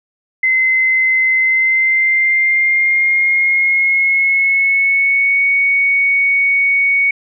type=tone with pitch glide; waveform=sine; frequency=2057 to 2230 Hz; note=C7 to C#7; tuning=-30 to +10 cents; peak=-10 dBFS; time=0.43-7.11 s; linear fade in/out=5 ms; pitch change=+140 cents; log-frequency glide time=1.38-5.43 s; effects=none